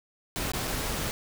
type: noise with dropouts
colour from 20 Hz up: pink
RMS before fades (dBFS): -31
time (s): 0.36-1.11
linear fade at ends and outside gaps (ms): 0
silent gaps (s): 0.518-0.535 / 0.673-0.677
effects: none